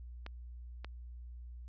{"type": "clicks", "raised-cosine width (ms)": 0.3, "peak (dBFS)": -28, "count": 2, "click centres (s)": [0.264, 0.846], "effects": ["added 60 Hz sine -45 dBFS peak until 1.68 s", "resampled to 16000 Hz"]}